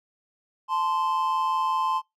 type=tone pair together; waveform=triangle; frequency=874 / 1039.4 Hz; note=A5 / C6; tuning=-12 / -12 cents; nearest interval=minor third; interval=300 cents; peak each=-26 / -22 dBFS; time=0.68-2.02 s; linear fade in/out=50 ms; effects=noise-tail reverb RT60 0.2 s tail -25 dB re dry